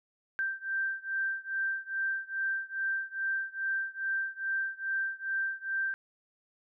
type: beating tone pair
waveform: sine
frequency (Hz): 1568 / 1570.4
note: G6 / G6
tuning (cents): 0 / +3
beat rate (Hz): 2.4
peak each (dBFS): -33 / -34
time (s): 0.39-5.94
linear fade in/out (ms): 0
effects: none